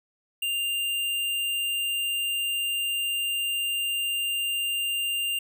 square tone, 2794 Hz, F7, in tune, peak -26 dBFS, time 0.42-5.39 s, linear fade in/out 5 ms, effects none

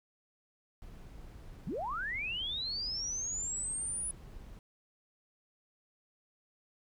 brown noise, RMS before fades -49 dBFS, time 0.82-4.59 s, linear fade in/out 0 ms
sine linear sweep, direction up, 131.6 to 9960 Hz, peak -34 dBFS, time 1.67-4.11 s, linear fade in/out 2 ms
effects none

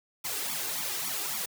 white noise with flanger, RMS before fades -33 dBFS, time 0.24-1.46 s, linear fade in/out 10 ms, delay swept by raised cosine 0.87 to 2.57 ms, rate 3.6 Hz, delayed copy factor +0.85, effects high-pass 150 Hz 12 dB/octave

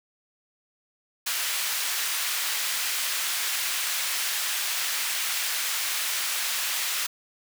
pink high-pass noise, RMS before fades -28 dBFS, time 1.26-7.07 s, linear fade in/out 10 ms, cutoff 1800 Hz, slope 12 dB/octave, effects none

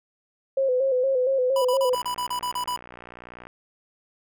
sine tone with vibrato, 521 Hz, C5, 7 cents flat, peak -19 dBFS, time 0.57-1.95 s, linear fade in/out 5 ms, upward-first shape square, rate 4.3 Hz, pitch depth 57 cents each way
square tone bursts, 987.8 Hz, B5, in tune, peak -26 dBFS, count 10, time 1.56-2.763 s, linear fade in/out 2 ms, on 87 ms, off 37 ms
click train, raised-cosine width 0.5 ms, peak -26 dBFS, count 94, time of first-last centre 1.93-3.47 s, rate 60.4 Hz
effects none

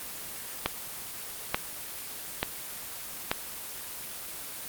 click train, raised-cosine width 0.3 ms, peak -8 dBFS, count 4, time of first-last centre 0.66-3.315 s, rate 1.13 Hz, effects white hiss -39 dBFS RMS until 4.68 s + Opus 24 kbps

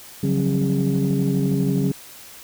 sine tone cluster, 141.4 / 175.6 / 187.9 / 271 / 407.6 Hz, C#3 / F3 / F#3 / C#4 / G#4, +35 / +10 / +27 / -39 / -32 cents, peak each -21 / -27 / -21 / -23 / -27 dBFS, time 0.23-1.92 s, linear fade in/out 5 ms, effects tanh soft clip ceiling -11 dBFS + white hiss -42 dBFS RMS until 2.43 s

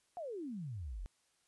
sine exponential sweep, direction down, 740 to 38.89 Hz, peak -40 dBFS, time 0.17-1.06 s, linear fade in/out 0 ms, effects white hiss -75 dBFS RMS until 1.47 s + resampled to 24000 Hz

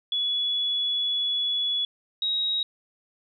sine tone pair in turn, 3398 / 3804 Hz, G#7 / A#7, +39 / +34 cents, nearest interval major second, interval 195 cents, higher second, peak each -23 dBFS, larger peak neither, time 0.12-1.85 / 2.22-2.63 s, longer first, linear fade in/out 2 ms, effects none

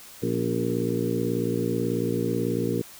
harmonic tone with a mistuned harmonic, 58.27 Hz, A#1, in tune, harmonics 2 / 3 / 4 / 5 / 6 / 7 / 8, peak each -31 / -31 / -31 / -31 / -31 / -31 / -31 dBFS, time 0.22-2.82 s, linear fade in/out 10 ms, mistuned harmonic 5, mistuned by -54 cents, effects white hiss -46 dBFS RMS until 2.99 s

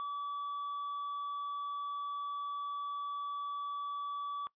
triangle tone, 1148 Hz, D6, 40 cents flat, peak -34 dBFS, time 0-4.47 s, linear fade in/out 0 ms, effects noise-tail reverb RT60 0.1 s tail -21 dB re dry + resampled to 11025 Hz

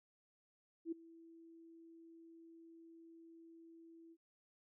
sine tone with ADSR envelope, 330.4 Hz, E4, 4 cents sharp, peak -36 dBFS, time 0.85-4.17 s, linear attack 69 ms, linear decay 10 ms, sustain -21 dB, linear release 51 ms, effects none

